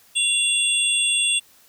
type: tone cluster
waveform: sine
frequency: 2768 / 3443 / 8420 Hz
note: F7 / A7 / C9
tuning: -16 / -38 / +10 cents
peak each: -22 dBFS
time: 0.15-1.4 s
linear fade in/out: 20 ms
effects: white hiss -54 dBFS RMS until 1.68 s